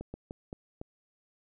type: slowing click train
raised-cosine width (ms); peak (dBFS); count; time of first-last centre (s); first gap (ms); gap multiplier
2; -26; 5; 0.01-0.814; 130; 1.3
effects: none